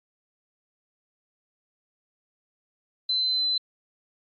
sine tone, 4051 Hz, B7, 43 cents sharp, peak -22 dBFS, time 3.09-3.58 s, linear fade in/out 5 ms, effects AAC 48 kbps

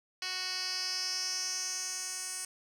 10% pulse tone with band-pass filter sweep, 370 Hz, F#4, in tune, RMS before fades -36 dBFS, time 0.22-2.45 s, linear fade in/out 2 ms, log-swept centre 4000 to 8000 Hz, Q 4, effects none

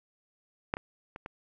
clicks, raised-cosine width 0.5 ms, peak -13 / -21 / -26 / -24 dBFS, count 4, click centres 0.739 / 0.769 / 1.161 / 1.261 s, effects none

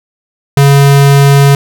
square tone, 140.1 Hz, C#3, 19 cents sharp, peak -3 dBFS, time 0.57-1.55 s, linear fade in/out 2 ms, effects none

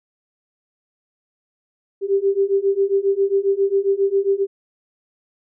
sine beating tone pair, 390 / 397.4 Hz, G4 / G4, -9 / +24 cents, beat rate 7.4 Hz, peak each -19 / -18 dBFS, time 2.01-4.47 s, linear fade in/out 50 ms, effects none

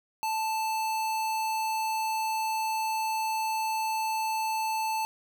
square tone, 880 Hz, A5, in tune, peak -28 dBFS, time 0.23-5.05 s, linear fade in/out 0 ms, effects none

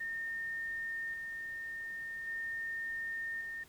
sine tone with tremolo, 1824 Hz, A#6, 38 cents flat, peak -36 dBFS, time 0-3.64 s, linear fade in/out 10 ms, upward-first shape square, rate 0.44 Hz, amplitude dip 30%, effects pink hiss -61 dBFS RMS until 3.68 s

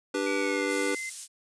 square chord, G major, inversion second, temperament just, 294 / 392 / 490 Hz, D4 / G4 / B4, +2 / 0 / -14 cents, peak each -32 dBFS, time 0.14-0.95 s, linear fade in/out 5 ms
sine tone with pitch glide, 2283 to 2069 Hz, D7 to C7, -50 to -20 cents, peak -33 dBFS, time 0.26-1.1 s, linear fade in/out 10 ms, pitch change -170 cents, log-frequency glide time 0.37-0.65 s
pink high-pass noise, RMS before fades -37 dBFS, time 0.67-1.28 s, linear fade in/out 50 ms, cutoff 7800 Hz, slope 12 dB/octave
effects resampled to 22050 Hz

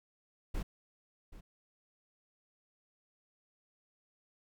brown noise with echo, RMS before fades -35 dBFS, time 0.54-0.63 s, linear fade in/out 10 ms, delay 780 ms, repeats 1, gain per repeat -15 dB, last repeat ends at 1.41 s, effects none

